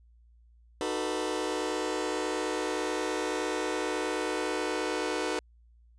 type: chord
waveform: sawtooth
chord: B dominant seventh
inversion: first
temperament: just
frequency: 308.7 / 370.4 / 444.5 / 493.9 Hz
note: D#4 / F#4 / A4 / B4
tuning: -14 / +2 / +18 / 0 cents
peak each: -31 dBFS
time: 0.81-5.39 s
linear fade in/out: 0 ms
effects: added 58 Hz sine -56 dBFS peak until 5.98 s + resampled to 22050 Hz